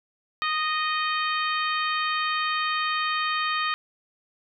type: harmonic tone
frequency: 620 Hz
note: D#5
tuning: 6 cents flat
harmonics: 2 / 3 / 4 / 5 / 6 / 7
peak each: -26 / -30 / -32 / -34 / -36 / -37 dBFS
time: 0.42-3.74 s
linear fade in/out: 0 ms
effects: none